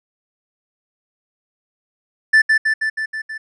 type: tone with echo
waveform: triangle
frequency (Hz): 1760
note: A6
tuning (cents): 0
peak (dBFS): -6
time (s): 2.33-2.42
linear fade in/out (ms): 10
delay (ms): 160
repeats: 6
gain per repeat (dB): -3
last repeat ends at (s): 3.38
effects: resampled to 22050 Hz